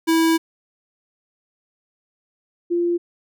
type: tone pair in turn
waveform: square / sine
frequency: 326.6 / 346 Hz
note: E4 / F4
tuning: -16 / -16 cents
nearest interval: minor second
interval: 100 cents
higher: second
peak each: -15 / -17 dBFS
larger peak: first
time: 0.07-0.38 / 2.7-2.98 s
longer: first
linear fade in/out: 20 ms
effects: none